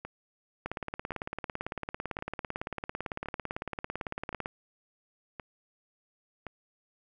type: two click trains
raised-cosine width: 0.5 ms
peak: -24 / -19 dBFS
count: 7 / 69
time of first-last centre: 0.05-6.467 / 0.66-4.459 s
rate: 0.935 / 17.9 Hz
effects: none